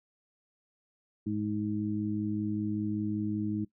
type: harmonic tone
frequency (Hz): 105.2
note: G#2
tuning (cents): +23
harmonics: 1 / 2 / 3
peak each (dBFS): -37 / -32 / -33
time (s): 1.26-3.65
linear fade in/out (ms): 10
effects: noise-tail reverb RT60 0.1 s tail -19 dB re dry